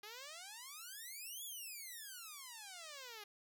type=exponential two-way sweep; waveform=5% pulse; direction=up then down; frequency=403.3 to 3467 to 403.3 Hz; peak=-38 dBFS; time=0.03-3.24 s; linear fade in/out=5 ms; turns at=1.44 s; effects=none